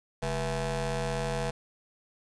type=ring-modulated tone; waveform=20% pulse; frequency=174.61 Hz; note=F3; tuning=in tune; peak=-21 dBFS; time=0.22-1.51 s; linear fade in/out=10 ms; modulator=311 Hz; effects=resampled to 22050 Hz + 9-bit